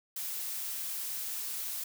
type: noise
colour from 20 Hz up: blue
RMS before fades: -37 dBFS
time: 0.16-1.84 s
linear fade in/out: 5 ms
effects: none